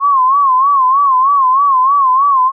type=tone with vibrato; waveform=sine; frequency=1079 Hz; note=C#6; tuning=47 cents flat; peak=-7 dBFS; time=0-2.52 s; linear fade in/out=50 ms; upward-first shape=sine; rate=3.2 Hz; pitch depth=110 cents each way; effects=none